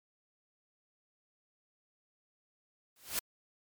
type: noise with exponential growth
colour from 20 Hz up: white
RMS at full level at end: -30 dBFS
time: 2.96-3.19 s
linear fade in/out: 2 ms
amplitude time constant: 50 ms
effects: MP3 96 kbps